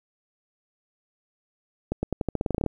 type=accelerating click train; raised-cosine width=2 ms; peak=-12 dBFS; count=14; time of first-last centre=1.92-2.663 s; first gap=110 ms; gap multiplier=0.88; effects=9-bit